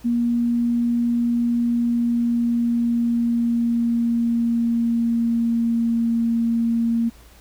sine tone with pitch glide, 237.3 to 231.3 Hz, A#3 to A#3, +31 to -13 cents, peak -17 dBFS, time 0.04-7.1 s, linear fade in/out 20 ms, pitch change -44 cents, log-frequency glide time 1.59-6.12 s, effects added 57 Hz sine -47 dBFS peak until 7.4 s + pink hiss -51 dBFS RMS until 7.4 s

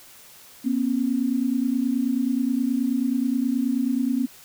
sine tone pair together, 240.3 / 269.7 Hz, B3 / C#4, -47 / -47 cents, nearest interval major second, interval 200 cents, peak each -23 dBFS, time 0.64-4.27 s, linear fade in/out 20 ms, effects white hiss -48 dBFS RMS until 4.44 s

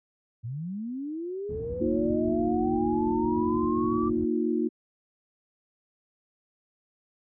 sine linear sweep, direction up, 106.9 to 1174.7 Hz, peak -31 dBFS, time 0.43-4.1 s, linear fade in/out 20 ms
pink low-pass noise, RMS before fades -36 dBFS, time 1.49-4.25 s, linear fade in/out 5 ms, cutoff 190 Hz, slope 12 dB/octave
sine chord, Bb suspended fourth, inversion none, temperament equal with one note detuned, 233.1 / 311.1 / 356.8 Hz, Bb3 / Eb4 / F4, 0 / 0 / +37 cents, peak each -28 dBFS, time 1.8-4.69 s, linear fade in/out 20 ms
effects high-pass 60 Hz 12 dB/octave

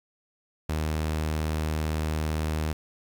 sawtooth tone, 77.78 Hz, D#2, in tune, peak -22 dBFS, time 0.69-2.73 s, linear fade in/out 5 ms, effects 9-bit

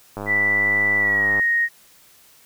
click train, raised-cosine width 1 ms, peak -16 dBFS, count 126, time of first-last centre 0.17-1.395 s, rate 102 Hz
sine tone with pitch glide, 1975.5 to 1867.9 Hz, B6 to A#6, 0 to +3 cents, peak -16 dBFS, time 0.26-1.69 s, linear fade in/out 50 ms, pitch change -97 cents, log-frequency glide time 0.98-1.31 s
effects white hiss -52 dBFS RMS until 2.45 s

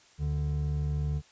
triangle tone pair together, 73.42 / 146.99 Hz, D2 / D3, 0 / +2 cents, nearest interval octave, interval 1202 cents, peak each -28 dBFS, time 0.18-1.22 s, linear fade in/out 50 ms, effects white hiss -59 dBFS RMS until 1.31 s + resampled to 16000 Hz

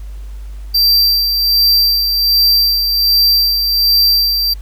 square tone with tremolo, 4699 Hz, D8, in tune, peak -8 dBFS, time 0.74-4.54 s, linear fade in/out 10 ms, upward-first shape sine, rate 1.3 Hz, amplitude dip 45%, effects added 50 Hz sine -25 dBFS peak until 4.61 s + pink hiss -48 dBFS RMS until 4.61 s

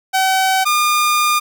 sawtooth tone pair in turn, 761 / 1210.2 Hz, F#5 / D#6, +48 / -48 cents, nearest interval minor sixth, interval 804 cents, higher second, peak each -9 dBFS, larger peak neither, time 0.13-0.65 / 0.65-1.4 s, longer second, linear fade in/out 20 ms, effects none

